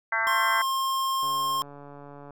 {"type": "harmonic tone", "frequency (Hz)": 224.7, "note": "A3", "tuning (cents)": 37, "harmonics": [3, 4, 5, 6, 7, 8, 9], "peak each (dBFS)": [-36, -31, -32, -33, -27, -38, -29], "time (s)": [0.12, 0.62], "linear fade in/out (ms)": 5}
{"type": "tone", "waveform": "square", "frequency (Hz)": 1066, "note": "C6", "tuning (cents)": 32, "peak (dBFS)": -25, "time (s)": [0.27, 1.62], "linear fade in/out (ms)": 0}
{"type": "click train", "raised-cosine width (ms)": 1, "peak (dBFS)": -31, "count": 155, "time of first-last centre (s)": [1.23, 2.307], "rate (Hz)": 143}
{"effects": []}